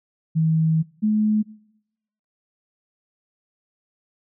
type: tone pair in turn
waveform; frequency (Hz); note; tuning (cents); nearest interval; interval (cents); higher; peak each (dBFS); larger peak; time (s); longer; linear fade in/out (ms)
sine; 160 / 213.6; D#3 / G#3; +49 / +49; perfect fourth; 500; second; -16; neither; 0.35-0.83 / 1.02-1.43; first; 20
effects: noise-tail reverb RT60 0.9 s tail -23 dB re dry